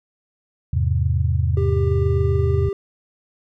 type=chord; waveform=sine; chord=E augmented; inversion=none; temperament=equal with one note detuned; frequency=82.88 / 103.83 / 130.81 Hz; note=E2 / G#2 / B#2; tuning=+10 / 0 / 0 cents; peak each=-19 / -22 / -22 dBFS; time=0.73-2.69 s; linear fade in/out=5 ms
type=tone; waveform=triangle; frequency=395.8 Hz; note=G4; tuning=17 cents sharp; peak=-20 dBFS; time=1.57-2.73 s; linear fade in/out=2 ms
effects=none